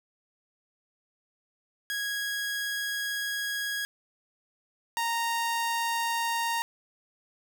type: tone pair in turn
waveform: sawtooth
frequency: 1653 / 927.7 Hz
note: G#6 / A#5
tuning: -9 / -9 cents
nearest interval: minor seventh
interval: 1000 cents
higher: first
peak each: -26 / -23 dBFS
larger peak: second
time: 1.9-3.85 / 4.97-6.62 s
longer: first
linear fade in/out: 0 ms
effects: none